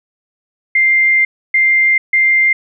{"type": "tone bursts at uneven times", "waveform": "sine", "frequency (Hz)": 2098, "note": "C7", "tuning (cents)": 4, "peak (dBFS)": -8, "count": 3, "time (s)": [[0.75, 1.25], [1.54, 1.98], [2.13, 2.53]], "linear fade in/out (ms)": 5, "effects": []}